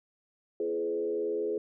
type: tone with frequency modulation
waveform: sine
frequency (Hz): 423.2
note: G#4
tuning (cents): +33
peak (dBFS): -28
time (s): 0.6-1.58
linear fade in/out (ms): 2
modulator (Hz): 82.3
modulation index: 0.89
effects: none